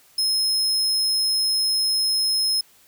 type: tone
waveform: 40% pulse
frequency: 5160 Hz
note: E8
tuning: 38 cents flat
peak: -18 dBFS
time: 0.18-2.61 s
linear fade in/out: 5 ms
effects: white hiss -55 dBFS RMS until 2.87 s